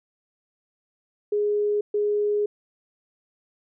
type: tone bursts at uneven times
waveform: sine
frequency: 415.3 Hz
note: G#4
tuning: in tune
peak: -20 dBFS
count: 2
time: 1.32-1.81 / 1.94-2.46 s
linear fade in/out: 5 ms
effects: none